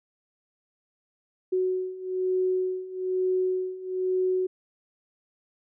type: beating tone pair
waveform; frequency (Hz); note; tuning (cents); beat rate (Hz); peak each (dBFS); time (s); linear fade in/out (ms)
sine; 370 / 371.1; F#4 / F#4; 0 / +5; 1.1; -29 / -26; 1.52-4.47; 10
effects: none